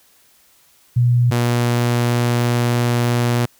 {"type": "tone pair in turn", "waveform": ["sine", "sawtooth"], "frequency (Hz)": [121.4, 120.21], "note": ["B2", "B2"], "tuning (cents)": [-29, -46], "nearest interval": "unison", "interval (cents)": 17, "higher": "first", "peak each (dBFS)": -11, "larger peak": "neither", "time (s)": [[0.96, 1.31], [1.31, 3.46]], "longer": "second", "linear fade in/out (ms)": 10, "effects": ["white hiss -54 dBFS RMS until 3.59 s"]}